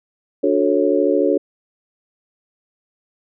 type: chord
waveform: sine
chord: D major seventh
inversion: none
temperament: just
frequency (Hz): 293.7 / 367.1 / 440.5 / 550.6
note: D4 / F#4 / A4 / C#5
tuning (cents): 0 / -14 / +2 / -12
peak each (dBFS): -19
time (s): 0.43-1.38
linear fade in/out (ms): 10
effects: none